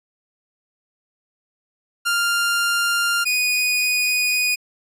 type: tone pair in turn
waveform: sawtooth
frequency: 1396.9 / 2476 Hz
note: F6 / D#7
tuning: 0 / -9 cents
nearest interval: minor seventh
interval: 991 cents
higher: second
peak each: -14 dBFS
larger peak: neither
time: 2.05-3.25 / 3.25-4.56 s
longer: second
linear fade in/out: 20 ms
effects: resampled to 32000 Hz